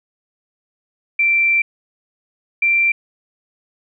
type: tone pair in turn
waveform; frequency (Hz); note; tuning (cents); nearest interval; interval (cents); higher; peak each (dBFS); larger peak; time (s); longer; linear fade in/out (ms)
sine; 2349 / 2357; D7 / D7; 0 / +6; unison; 6; second; -12; neither; 1.19-1.62 / 2.62-2.92; first; 5
effects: none

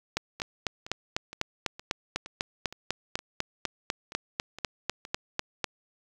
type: two click trains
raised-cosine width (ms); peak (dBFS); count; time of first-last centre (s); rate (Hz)
0.2; -24 / -10; 11 / 23; 0.4-5.051 / 0.17-5.643; 2.15 / 4.02
effects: 8-bit

